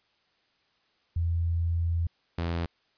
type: tone pair in turn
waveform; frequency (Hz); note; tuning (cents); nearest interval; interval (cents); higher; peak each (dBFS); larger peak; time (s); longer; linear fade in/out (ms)
sine / sawtooth; 84.3 / 84.6; E2 / E2; +39 / +45; unison; 6; second; -24; neither; 1.16-2.07 / 2.38-2.66; first; 5
effects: white hiss -69 dBFS RMS until 2.97 s + resampled to 11025 Hz